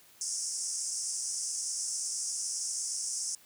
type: band-pass noise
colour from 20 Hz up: pink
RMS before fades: -35 dBFS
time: 0.21-3.35 s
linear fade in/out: 2 ms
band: 5200 to 9800 Hz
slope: 96 dB/octave
effects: white hiss -59 dBFS RMS until 3.45 s + high-pass 60 Hz 12 dB/octave